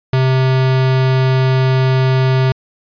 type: tone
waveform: square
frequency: 130.81 Hz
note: C3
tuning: in tune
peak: -11 dBFS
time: 0.13-2.52 s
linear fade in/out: 2 ms
effects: resampled to 11025 Hz